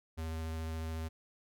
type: tone with vibrato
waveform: square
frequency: 80.5 Hz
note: E2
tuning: 41 cents flat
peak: -37 dBFS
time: 0.17-1.09 s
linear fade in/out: 20 ms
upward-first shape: square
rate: 14 Hz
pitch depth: 8 cents each way
effects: none